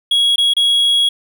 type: tone with dropouts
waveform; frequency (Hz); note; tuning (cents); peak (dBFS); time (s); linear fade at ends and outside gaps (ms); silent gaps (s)
triangle; 3322; G#7; 0; -9; 0.11-1.09; 5; 0.36-0.38 / 0.537-0.566
effects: none